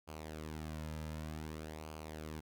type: tone with flanger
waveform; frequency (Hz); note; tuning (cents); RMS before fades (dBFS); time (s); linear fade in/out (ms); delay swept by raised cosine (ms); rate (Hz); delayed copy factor
sawtooth; 77.78; D#2; 0; -45; 0.07-2.41; 20; 0.53 to 2.73; 0.54; -0.6
effects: none